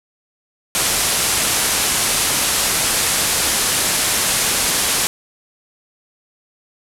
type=low-pass noise; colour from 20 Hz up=white; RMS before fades=-18 dBFS; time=0.75-5.07 s; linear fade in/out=0 ms; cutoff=12000 Hz; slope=48 dB/octave; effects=none